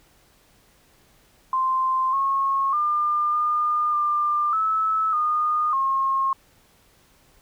sine tone with pitch steps, 1044 / 1090 / 1200 / 1211 / 1195 / 1302 / 1224 / 1077 Hz, C6 / C#6 / D6 / D#6 / D6 / E6 / D#6 / C6, -4 / -29 / +37 / -47 / +30 / -22 / -29 / +50 cents, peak -19 dBFS, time 1.53-6.33 s, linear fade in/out 2 ms, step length 600 ms, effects pink hiss -58 dBFS RMS until 7.41 s

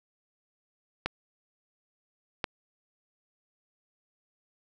clicks, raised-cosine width 0.3 ms, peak -12 dBFS, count 2, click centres 1.06 / 2.442 s, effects none

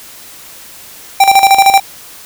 square tone with tremolo, 784 Hz, G5, in tune, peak -3 dBFS, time 1.2-1.8 s, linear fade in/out 5 ms, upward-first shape square, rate 13 Hz, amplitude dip 65%, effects white hiss -34 dBFS RMS until 2.25 s

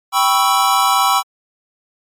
square chord, C# half-diminished seventh, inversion second, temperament equal, 784 / 987.8 / 1108.7 / 1318.5 Hz, G5 / B5 / C#6 / E6, 0 / 0 / 0 / 0 cents, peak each -18 dBFS, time 0.12-1.23 s, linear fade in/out 50 ms, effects MP3 64 kbps

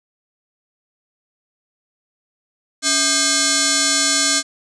sine tone with frequency modulation, 1211 Hz, D#6, 47 cents flat, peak -14 dBFS, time 2.82-4.43 s, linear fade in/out 50 ms, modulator 931 Hz, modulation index 7.9, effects none

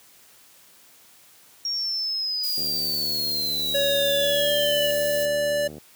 sine linear sweep, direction down, 5588 to 2895 Hz, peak -24 dBFS, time 1.65-4.91 s, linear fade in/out 2 ms
violet noise, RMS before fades -32 dBFS, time 2.43-5.26 s, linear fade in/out 10 ms
click train, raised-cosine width 2 ms, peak -26 dBFS, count 244, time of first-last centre 2.58-5.782 s, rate 75.9 Hz
square tone with pitch glide, 562 to 583.2 Hz, C#5 to D5, +24 to -12 cents, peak -22 dBFS, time 3.74-5.68 s, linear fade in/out 10 ms, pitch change +64 cents, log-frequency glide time 4.17-4.51 s
effects white hiss -53 dBFS RMS until 5.95 s + high-pass 100 Hz 12 dB/octave

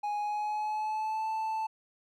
triangle tone with pitch glide, 830.6 to 880 Hz, G#5 to A5, 0 to 0 cents, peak -28 dBFS, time 0.03-1.67 s, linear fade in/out 10 ms, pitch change +100 cents, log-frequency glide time 0.19-1.28 s, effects none

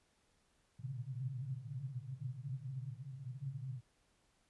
pink band-pass noise, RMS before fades -44 dBFS, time 0.79-3.81 s, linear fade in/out 10 ms, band 120 to 140 Hz, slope 96 dB/octave, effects pink hiss -75 dBFS RMS until 4.49 s + resampled to 24000 Hz

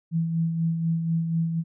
sine tone with tremolo, 164.81 Hz, E3, in tune, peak -20 dBFS, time 0.11-1.64 s, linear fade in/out 50 ms, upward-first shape sine, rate 4.1 Hz, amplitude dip 45%, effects none

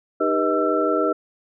sine tone cluster, 308.5 / 399.3 / 486.1 / 632 / 1337 Hz, D#4 / G4 / B4 / D#5 / E6, -15 / +32 / -28 / +27 / +24 cents, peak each -24 dBFS, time 0.2-1.13 s, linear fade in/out 10 ms, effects none

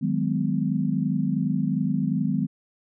sine chord, G# minor seventh, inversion second, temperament equal with one note detuned, 155.56 / 185 / 207.7 / 252.7 Hz, D#3 / F#3 / G#3 / B3, 0 / 0 / 0 / +40 cents, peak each -27 dBFS, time 0.01-2.47 s, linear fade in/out 20 ms, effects none

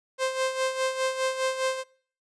sawtooth tone with tremolo, 523.3 Hz, C5, in tune, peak -19 dBFS, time 0.18-1.84 s, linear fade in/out 50 ms, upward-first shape sine, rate 4.9 Hz, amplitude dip 65%, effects noise-tail reverb RT60 0.5 s tail -23 dB re dry + resampled to 22050 Hz

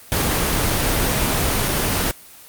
pink noise, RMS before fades -19 dBFS, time 0.12-2.11 s, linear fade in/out 0 ms, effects white hiss -43 dBFS RMS until 2.48 s + Opus 24 kbps

